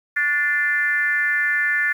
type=tone with frequency modulation; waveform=sine; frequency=1760 Hz; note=A6; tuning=in tune; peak=-17 dBFS; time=0.16-1.93 s; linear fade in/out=10 ms; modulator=311 Hz; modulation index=0.86; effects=8-bit